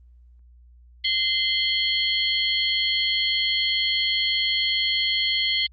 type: tone cluster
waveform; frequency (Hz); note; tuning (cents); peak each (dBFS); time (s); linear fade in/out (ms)
sine; 2070 / 3092 / 3295 / 4317; C7 / G7 / G#7 / C#8; -19 / -24 / -14 / -47; -26; 1.04-5.67; 10
effects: added 60 Hz sine -48 dBFS peak until 5.72 s + Opus 24 kbps